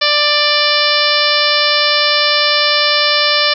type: harmonic tone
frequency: 590 Hz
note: D5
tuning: 8 cents sharp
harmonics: 1 / 2 / 3 / 4 / 5 / 6 / 7 / 8 / 9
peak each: -19 / -19 / -19 / -19 / -19 / -19 / -19 / -19 / -19 dBFS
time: 0.01-3.54 s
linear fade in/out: 10 ms
effects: none